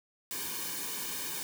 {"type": "noise with comb filter", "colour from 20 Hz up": "white", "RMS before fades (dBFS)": -37, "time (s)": [0.31, 1.43], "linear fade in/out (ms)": 0, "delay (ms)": 1.5, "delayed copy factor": -0.9, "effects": []}